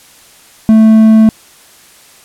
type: tone with hard clipping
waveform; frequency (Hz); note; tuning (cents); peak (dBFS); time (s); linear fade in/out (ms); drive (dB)
triangle; 220; A3; 0; -3; 0.69-1.29; 0; 6
effects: white hiss -41 dBFS RMS until 2.24 s + low-pass 12000 Hz 12 dB/octave